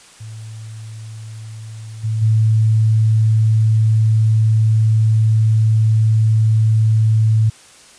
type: tone with level steps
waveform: sine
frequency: 110 Hz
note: A2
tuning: in tune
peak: -29 / -16 / -10 dBFS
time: 0.2-7.5 s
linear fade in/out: 10 ms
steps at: 2.03 / 2.21 s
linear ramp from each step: 20 ms
effects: white hiss -44 dBFS RMS until 7.98 s + resampled to 22050 Hz